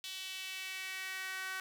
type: tone with high-pass filter sweep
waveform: sawtooth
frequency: 377.8 Hz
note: F#4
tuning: 36 cents sharp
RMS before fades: -42 dBFS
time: 0.04-1.6 s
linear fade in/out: 0 ms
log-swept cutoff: 3300 to 1500 Hz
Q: 2.6
effects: none